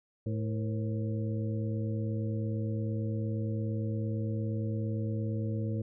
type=harmonic tone with a mistuned harmonic; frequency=108.7 Hz; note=A2; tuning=21 cents flat; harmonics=1 / 2 / 3 / 4 / 5; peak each=-31 / -37 / -41 / -43 / -45 dBFS; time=0.26-5.82 s; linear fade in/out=5 ms; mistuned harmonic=4; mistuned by=+120 cents; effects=none